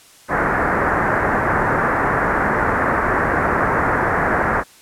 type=low-pass noise; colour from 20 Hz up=white; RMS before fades=-18 dBFS; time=0.28-4.64 s; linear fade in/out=50 ms; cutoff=1800 Hz; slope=48 dB/octave; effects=white hiss -47 dBFS RMS until 4.81 s + low-pass 11000 Hz 12 dB/octave